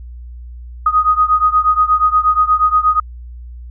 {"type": "beating tone pair", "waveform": "sine", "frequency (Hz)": [1244.5, 1252.9], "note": ["D#6", "D#6"], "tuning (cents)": [0, 12], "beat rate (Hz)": 8.4, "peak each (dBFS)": [-12, -14], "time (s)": [0.86, 3], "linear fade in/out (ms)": 5, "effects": ["added 60 Hz sine -29 dBFS peak until 3.7 s"]}